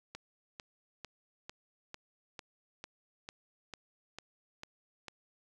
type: click train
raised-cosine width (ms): 0.2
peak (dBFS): -26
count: 12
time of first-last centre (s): 0.15-5.083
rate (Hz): 2.23
effects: 11-bit